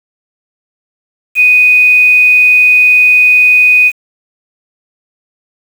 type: tone with quantisation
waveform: sine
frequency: 2489 Hz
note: D#7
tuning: in tune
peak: -3 dBFS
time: 1.35-3.92 s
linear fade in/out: 50 ms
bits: 5
effects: none